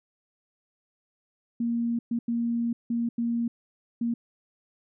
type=tone bursts at uneven times; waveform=sine; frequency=234.4 Hz; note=A#3; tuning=10 cents sharp; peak=-24 dBFS; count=6; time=1.6-1.99 / 2.11-2.19 / 2.28-2.73 / 2.9-3.09 / 3.18-3.48 / 4.01-4.14 s; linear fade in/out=5 ms; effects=none